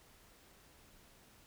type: silence
effects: pink hiss -63 dBFS RMS until 1.46 s